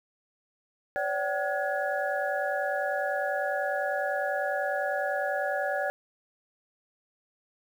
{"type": "tone cluster", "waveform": "sine", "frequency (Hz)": [528, 578, 762, 1439, 1679], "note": ["C5", "D5", "G5", "F#6", "G#6"], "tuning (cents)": [16, -28, -49, -49, 18], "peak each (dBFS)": [-38, -30, -32, -37, -33], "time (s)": [0.96, 5.9], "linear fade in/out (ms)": 0, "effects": ["9-bit"]}